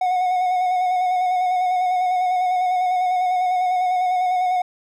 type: tone with vibrato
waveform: triangle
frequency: 731 Hz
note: F#5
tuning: 21 cents flat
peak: -15 dBFS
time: 0.01-4.62 s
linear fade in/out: 5 ms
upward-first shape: square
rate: 10 Hz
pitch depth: 23 cents each way
effects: none